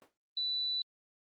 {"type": "noise with exponential decay", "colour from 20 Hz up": "brown", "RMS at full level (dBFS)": -43, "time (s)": [0.02, 0.17], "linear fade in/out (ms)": 0, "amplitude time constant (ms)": 31}
{"type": "tone", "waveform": "sine", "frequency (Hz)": 3972, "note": "B7", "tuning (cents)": 9, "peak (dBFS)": -31, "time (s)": [0.37, 0.82], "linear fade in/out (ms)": 2}
{"effects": ["high-pass 400 Hz 12 dB/octave", "Opus 24 kbps"]}